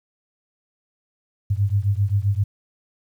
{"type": "beating tone pair", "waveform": "sine", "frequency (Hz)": [97.3, 104.9], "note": ["G2", "G#2"], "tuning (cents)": [-12, 18], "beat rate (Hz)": 7.6, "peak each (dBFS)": [-20, -21], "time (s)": [1.5, 2.44], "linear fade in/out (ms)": 10, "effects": ["9-bit"]}